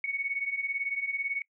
sine beating tone pair, 2209 / 2227 Hz, C#7 / C#7, -7 / +7 cents, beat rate 18 Hz, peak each -34 / -31 dBFS, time 0.04-1.42 s, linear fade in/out 2 ms, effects noise-tail reverb RT60 0.1 s tail -24 dB re dry

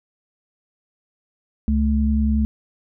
sine tone pair together, 68.8 / 217 Hz, C#2 / A3, -12 / -24 cents, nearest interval octave + minor sixth, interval 1988 cents, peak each -18 / -19 dBFS, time 1.68-2.45 s, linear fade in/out 0 ms, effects none

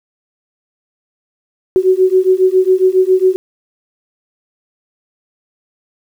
sine beating tone pair, 370 / 377.3 Hz, F#4 / F#4, 0 / +34 cents, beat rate 7.3 Hz, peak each -11 dBFS, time 1.76-3.36 s, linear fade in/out 0 ms, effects 7-bit

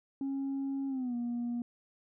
sine tone with pitch glide, 273.2 to 239.2 Hz, C#4 to A#3, -25 to +45 cents, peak -30 dBFS, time 0.21-1.62 s, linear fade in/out 2 ms, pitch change -230 cents, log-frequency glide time 0.88-1.15 s, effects tanh soft clip ceiling -30 dBFS

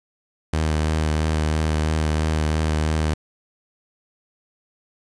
sawtooth tone with vibrato, 77.78 Hz, D#2, in tune, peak -15 dBFS, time 0.53-3.14 s, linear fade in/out 5 ms, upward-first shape triangle, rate 3 Hz, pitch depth 24 cents each way, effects resampled to 22050 Hz + 7-bit

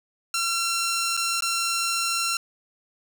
10% pulse tone with dropouts, 1361 Hz, F6, 45 cents flat, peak -15 dBFS, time 0.34-2.37 s, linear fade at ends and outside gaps 2 ms, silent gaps 1.168-1.174 / 1.407-1.422 s, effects none

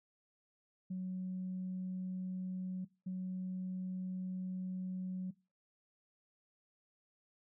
sine tone bursts at uneven times, 185 Hz, F#3, in tune, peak -36 dBFS, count 2, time 0.9-2.85 / 3.06-5.31 s, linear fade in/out 10 ms, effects noise-tail reverb RT60 0.3 s tail -22 dB re dry + tanh soft clip ceiling -33 dBFS

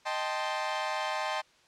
sawtooth chord, A half-diminished seventh, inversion second, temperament equal, 622.3 / 784 / 880 / 1046.5 Hz, Eb5 / G5 / A5 / C6, 0 / 0 / 0 / 0 cents, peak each -32 dBFS, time 0.05-1.42 s, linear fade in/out 20 ms, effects white hiss -62 dBFS RMS until 1.67 s + low-pass 5000 Hz 12 dB/octave

